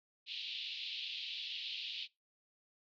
pink band-pass noise, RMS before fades -43 dBFS, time 0.26-2.08 s, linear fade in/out 50 ms, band 2700 to 4200 Hz, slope 48 dB/octave, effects noise-tail reverb RT60 0.2 s tail -21 dB re dry

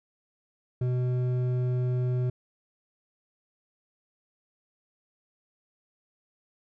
sine tone with hard clipping, 125.3 Hz, B2, 25 cents sharp, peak -26 dBFS, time 0.81-2.3 s, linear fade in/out 5 ms, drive 8 dB, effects none

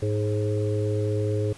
harmonic tone with a mistuned harmonic, 104.8 Hz, G#2, 16 cents sharp, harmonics 1 / 3 / 4 / 5, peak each -24 / -33 / -28 / -33 dBFS, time 0.02-1.53 s, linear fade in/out 5 ms, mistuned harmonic 5, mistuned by +32 cents, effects pink hiss -48 dBFS RMS until 1.57 s + resampled to 24000 Hz

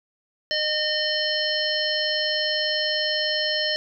harmonic tone with a mistuned harmonic, 610 Hz, D#5, 34 cents flat, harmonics 1 / 3 / 5 / 7 / 9, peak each -28 / -28 / -28 / -28 / -28 dBFS, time 0.51-3.76 s, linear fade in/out 0 ms, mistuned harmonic 9, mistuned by -55 cents, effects none

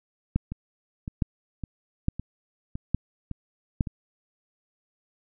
two click trains, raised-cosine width 5 ms, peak -20 / -10 dBFS, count 7 / 5, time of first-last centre 0.52-3.872 / 0.36-3.808 s, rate 1.79 / 1.16 Hz, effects none

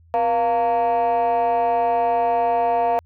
sine tone with frequency modulation, 698.5 Hz, F5, in tune, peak -14 dBFS, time 0.14-2.99 s, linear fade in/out 0 ms, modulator 220 Hz, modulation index 0.86, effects tanh soft clip ceiling -15 dBFS + added 83 Hz sine -49 dBFS peak until 3.05 s

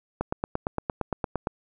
click train, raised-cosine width 1 ms, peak -12 dBFS, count 12, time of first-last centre 0.21-1.471 s, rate 8.72 Hz, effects none

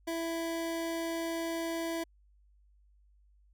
25% pulse tone, 331.4 Hz, E4, 9 cents sharp, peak -29 dBFS, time 0.07-2.04 s, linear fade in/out 10 ms, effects added 50 Hz sine -61 dBFS peak until 3.53 s

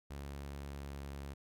sawtooth tone with pitch glide, 70.3 to 69.81 Hz, C#2 to C#2, +25 to +13 cents, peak -39 dBFS, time 0.1-1.34 s, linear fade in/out 10 ms, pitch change -12 cents, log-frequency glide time 0.69-1 s, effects none

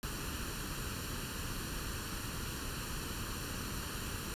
pink noise with comb filter, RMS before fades -40 dBFS, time 0.03-4.34 s, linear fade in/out 0 ms, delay 0.7 ms, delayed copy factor +0.65, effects resampled to 32000 Hz

